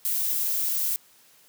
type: noise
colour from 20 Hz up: violet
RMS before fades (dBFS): -26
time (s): 0.05-0.96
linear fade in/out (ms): 0
effects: white hiss -57 dBFS RMS until 1.48 s + high-pass 100 Hz 12 dB/octave